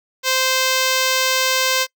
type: tone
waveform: 5% pulse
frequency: 520 Hz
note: C5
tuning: 11 cents flat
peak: -4 dBFS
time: 0.23-1.87 s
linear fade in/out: 50 ms
effects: noise-tail reverb RT60 0.1 s tail -24 dB re dry